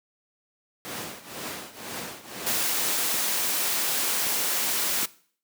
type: noise with tremolo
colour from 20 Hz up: pink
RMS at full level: -32 dBFS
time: 0.85-2.92 s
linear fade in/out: 0 ms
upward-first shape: triangle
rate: 2 Hz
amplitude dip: 85%
type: noise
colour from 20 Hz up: white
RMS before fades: -26 dBFS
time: 2.46-5.06 s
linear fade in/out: 10 ms
type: clicks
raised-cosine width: 3 ms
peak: -23 dBFS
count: 3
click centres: 3.143 / 4.268 / 5.03 s
effects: noise-tail reverb RT60 0.5 s tail -20 dB re dry + high-pass 200 Hz 12 dB/octave